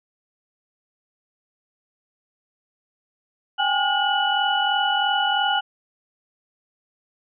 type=tone cluster; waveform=sine; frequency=786 / 829 / 1434 / 2955 Hz; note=G5 / G#5 / F6 / F#7; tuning=+4 / -3 / +45 / -3 cents; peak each=-24 dBFS; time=3.58-5.61 s; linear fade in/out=20 ms; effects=none